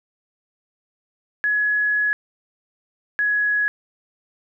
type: tone pair in turn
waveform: sine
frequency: 1687 / 1677.5 Hz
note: G#6 / G#6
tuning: +27 / +17 cents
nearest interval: unison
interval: 10 cents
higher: first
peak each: -17 dBFS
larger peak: neither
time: 1.44-2.13 / 3.19-3.68 s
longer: first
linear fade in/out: 0 ms
effects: none